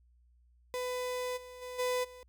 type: tone with level steps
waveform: 35% pulse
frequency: 500 Hz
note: B4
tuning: 21 cents sharp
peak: -32 / -45 / -39 / -28 / -47 dBFS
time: 0.74-2.23 s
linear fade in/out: 0 ms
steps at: 1.36 / 1.61 / 1.78 / 2.03 s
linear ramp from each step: 20 ms
effects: added 60 Hz sine -62 dBFS peak until 2.28 s